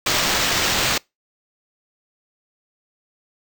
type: noise with sample-and-hold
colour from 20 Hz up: white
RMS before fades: -20 dBFS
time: 0.06-0.98 s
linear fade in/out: 5 ms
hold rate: 11025 Hz
effects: noise-tail reverb RT60 0.2 s tail -25 dB re dry